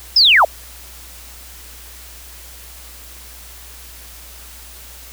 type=linear sweep; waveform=sine; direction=down; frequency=5320 to 523.3 Hz; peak=-7 dBFS; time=0.16-0.45 s; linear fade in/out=5 ms; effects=added 60 Hz sine -40 dBFS peak until 5.12 s + white hiss -39 dBFS RMS until 5.12 s